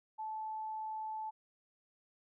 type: tone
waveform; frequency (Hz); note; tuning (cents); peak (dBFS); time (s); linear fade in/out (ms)
sine; 871; A5; -18; -38; 0.18-1.31; 20
effects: none